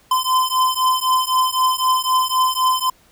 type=beating tone pair; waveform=square; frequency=1025 / 1028.9 Hz; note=C6 / C6; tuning=-36 / -29 cents; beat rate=3.9 Hz; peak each=-19 dBFS; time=0.11-2.9 s; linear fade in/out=5 ms; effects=pink hiss -54 dBFS RMS until 3.11 s